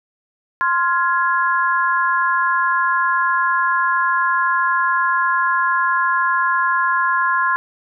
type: chord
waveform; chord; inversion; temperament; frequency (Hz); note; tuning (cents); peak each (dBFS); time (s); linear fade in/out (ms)
sine; F minor; second; just; 1047.7 / 1396.9 / 1676.3; C6 / F6 / Ab6; +2 / 0 / +16; -17 / -21 / -20; 0.61-7.56; 0
effects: none